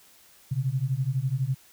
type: beating tone pair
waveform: sine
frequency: 126.2 / 138.2 Hz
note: B2 / C#3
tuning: +38 / -5 cents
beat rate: 12 Hz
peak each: -27 dBFS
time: 0.51-1.55 s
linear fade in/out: 10 ms
effects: white hiss -56 dBFS RMS until 1.72 s